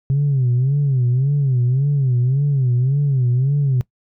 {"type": "tone with vibrato", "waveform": "sine", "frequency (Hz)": 132.8, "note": "C3", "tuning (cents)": 26, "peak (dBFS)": -12, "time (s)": [0.1, 3.81], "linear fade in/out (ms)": 0, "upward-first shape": "sine", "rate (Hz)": 1.8, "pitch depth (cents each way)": 150, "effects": ["noise-tail reverb RT60 0.1 s tail -21 dB re dry", "tanh soft clip ceiling -11 dBFS"]}